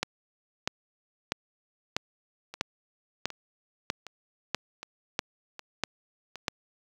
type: two click trains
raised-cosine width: 0.2 ms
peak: -9 / -23 dBFS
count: 11 / 6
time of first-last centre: 0.03-6.482 / 2.54-6.357 s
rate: 1.55 / 1.31 Hz
effects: high-pass 80 Hz 12 dB/octave + 8-bit